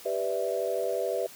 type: chord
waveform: sine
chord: E minor seventh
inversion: first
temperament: equal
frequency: 392 / 493.9 / 587.3 / 659.3 Hz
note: G4 / B4 / D5 / E5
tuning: 0 / 0 / 0 / 0 cents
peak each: -33 / -31 / -33 / -32 dBFS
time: 0.05-1.27 s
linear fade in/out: 10 ms
effects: white hiss -48 dBFS RMS until 1.35 s + high-pass 80 Hz 12 dB/octave